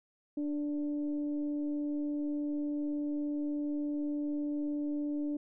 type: tone with frequency modulation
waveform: sine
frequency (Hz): 293.7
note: D4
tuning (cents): 0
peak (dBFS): -31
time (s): 0.37-5.37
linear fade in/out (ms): 5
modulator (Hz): 292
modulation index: 0.36
effects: none